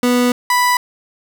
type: tone pair in turn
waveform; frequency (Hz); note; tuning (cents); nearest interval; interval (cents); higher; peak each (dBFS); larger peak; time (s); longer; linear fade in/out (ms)
30% pulse; 246 / 987.7; B3 / B5; -7 / 0; 2 octaves; 2407; second; -9; neither; 0.03-0.32 / 0.5-0.77; first; 2
effects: none